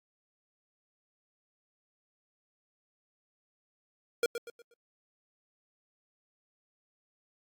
square tone with echo, 471.2 Hz, A#4, 19 cents sharp, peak -25 dBFS, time 4.23-4.26 s, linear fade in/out 2 ms, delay 120 ms, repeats 4, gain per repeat -9 dB, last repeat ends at 4.74 s, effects AAC 48 kbps

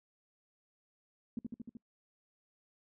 sine tone with echo, 232.8 Hz, A#3, 2 cents flat, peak -34 dBFS, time 1.37-1.39 s, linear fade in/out 2 ms, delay 76 ms, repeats 5, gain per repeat -2 dB, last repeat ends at 1.77 s, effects noise-tail reverb RT60 0.1 s tail -24 dB re dry

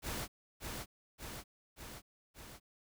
pink noise with echo, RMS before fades -40 dBFS, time 0.02-0.28 s, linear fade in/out 50 ms, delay 580 ms, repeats 4, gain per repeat -3 dB, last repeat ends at 2.6 s, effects none

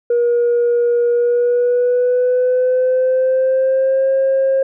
sine tone with pitch glide, 477.4 to 535.9 Hz, A#4 to C5, +41 to +41 cents, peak -10 dBFS, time 0.1-4.63 s, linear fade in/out 5 ms, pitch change +200 cents, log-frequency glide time 1.11-4.11 s, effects tanh soft clip ceiling -9 dBFS

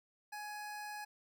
25% pulse tone, 837 Hz, G#5, 13 cents sharp, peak -39 dBFS, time 0.32-1.05 s, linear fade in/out 10 ms, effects 13-bit

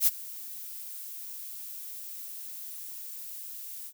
violet noise with ADSR envelope, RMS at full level -20 dBFS, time 0-3.93 s, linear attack 69 ms, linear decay 29 ms, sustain -21 dB, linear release 63 ms, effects none

